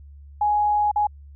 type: tone with dropouts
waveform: sine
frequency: 834 Hz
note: G#5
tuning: 7 cents sharp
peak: -17 dBFS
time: 0.41-1.07 s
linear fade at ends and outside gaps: 5 ms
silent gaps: 0.915-0.959 s
effects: added 71 Hz sine -41 dBFS peak until 1.35 s